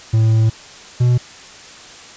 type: tone pair in turn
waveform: triangle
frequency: 111.2 / 122.87 Hz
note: A2 / B2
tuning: +19 / -8 cents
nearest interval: major second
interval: 173 cents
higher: second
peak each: -8 dBFS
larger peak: neither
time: 0.13-0.5 / 1-1.18 s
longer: first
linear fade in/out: 10 ms
effects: white hiss -38 dBFS RMS until 2.16 s + resampled to 16000 Hz